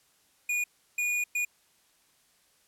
square tone bursts at uneven times, 2447 Hz, D#7, 29 cents flat, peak -27 dBFS, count 3, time 0.49-0.64 / 0.98-1.24 / 1.35-1.45 s, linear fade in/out 5 ms, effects white hiss -66 dBFS RMS until 2.67 s + low-pass 12000 Hz 12 dB/octave

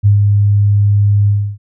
sine tone with ADSR envelope, 102.2 Hz, G#2, 27 cents flat, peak -4 dBFS, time 0.03-1.58 s, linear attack 30 ms, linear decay 120 ms, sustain -3 dB, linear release 300 ms, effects none

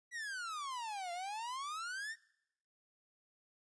45% pulse exponential two-way sweep, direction down then up, 1974 to 684 to 1880 Hz, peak -40 dBFS, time 0.11-2.16 s, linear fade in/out 50 ms, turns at 1.12 s, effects noise-tail reverb RT60 0.8 s tail -22 dB re dry + resampled to 22050 Hz

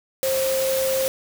sine tone in noise, 530 Hz, C5, 22 cents sharp, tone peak -20 dBFS, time 0.23-1.08 s, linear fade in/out 0 ms, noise white, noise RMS -28 dBFS, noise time 0.23-1.08 s, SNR +5 dB, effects none

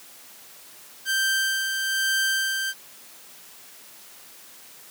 sawtooth tone with tremolo, 1567 Hz, G6, 1 cent flat, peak -17 dBFS, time 1.05-2.74 s, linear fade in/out 50 ms, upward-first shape sine, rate 1.1 Hz, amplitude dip 40%, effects white hiss -47 dBFS RMS until 4.9 s + high-pass 150 Hz 12 dB/octave

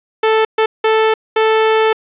sawtooth tone bursts at uneven times, 440 Hz, A4, in tune, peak -6 dBFS, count 4, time 0.23-0.45 / 0.58-0.66 / 0.84-1.14 / 1.36-1.93 s, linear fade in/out 5 ms, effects resampled to 8000 Hz + 7-bit

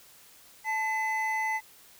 triangle tone pair together, 874 / 2025 Hz, A5 / B6, -12 / +43 cents, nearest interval octave + minor third, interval 1455 cents, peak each -28 / -28 dBFS, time 0.64-1.61 s, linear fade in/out 50 ms, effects white hiss -55 dBFS RMS until 1.99 s

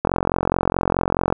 click train, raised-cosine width 1 ms, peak -3 dBFS, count 58, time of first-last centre 0.05-1.325 s, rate 44.7 Hz, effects none

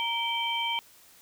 sine tone cluster, 931 / 2317 / 3133 Hz, A#5 / D7 / G7, -2 / -24 / -2 cents, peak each -31 / -33 / -30 dBFS, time 0-0.79 s, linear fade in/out 0 ms, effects white hiss -56 dBFS RMS until 1.21 s

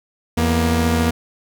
sawtooth tone pair together, 83.68 / 237 Hz, E2 / A#3, +27 / +29 cents, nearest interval octave + tritone, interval 1802 cents, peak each -14 dBFS, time 0.37-1.11 s, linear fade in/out 10 ms, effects none

